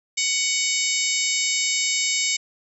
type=harmonic tone; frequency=745 Hz; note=F#5; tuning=12 cents sharp; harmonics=3 / 4 / 5 / 6 / 7 / 8 / 9 / 10; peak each=-26 / -30 / -30 / -32 / -29 / -30 / -31 / -26 dBFS; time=0.17-2.37 s; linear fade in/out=10 ms; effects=none